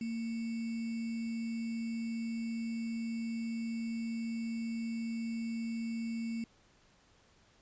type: tone with sample-and-hold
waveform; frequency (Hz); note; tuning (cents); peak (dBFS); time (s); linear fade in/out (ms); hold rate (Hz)
sine; 228.7; A#3; -33; -34; 0.01-6.44; 2; 2450
effects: pink hiss -66 dBFS RMS until 7.61 s + resampled to 16000 Hz